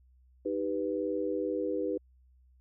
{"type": "chord", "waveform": "sine", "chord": "Eb augmented", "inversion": "none", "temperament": "equal", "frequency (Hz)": [311.1, 392, 493.9], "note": ["Eb4", "G4", "B4"], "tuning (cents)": [0, 0, 0], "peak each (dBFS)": [-34, -34, -33], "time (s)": [0.45, 1.98], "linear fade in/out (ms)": 10, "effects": ["added 63 Hz sine -59 dBFS peak until 2.6 s"]}